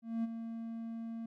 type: tone with ADSR envelope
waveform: triangle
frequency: 228.1 Hz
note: A#3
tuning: 37 cents flat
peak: -28 dBFS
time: 0.02-1.26 s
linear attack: 220 ms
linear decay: 23 ms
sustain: -9 dB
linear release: 5 ms
effects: none